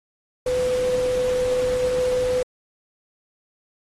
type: tone in noise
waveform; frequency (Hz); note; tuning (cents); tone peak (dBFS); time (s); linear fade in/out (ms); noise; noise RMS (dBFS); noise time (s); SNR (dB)
sine; 503; B4; +32; -19; 0.46-2.43; 5; pink; -34; 0.46-2.43; +12
effects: low-pass 10000 Hz 12 dB/octave + AAC 32 kbps